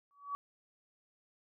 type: tone with exponential growth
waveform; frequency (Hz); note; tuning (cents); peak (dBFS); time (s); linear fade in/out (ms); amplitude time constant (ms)
sine; 1137; C#6; +44; -32; 0.11-0.35; 0; 52
effects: none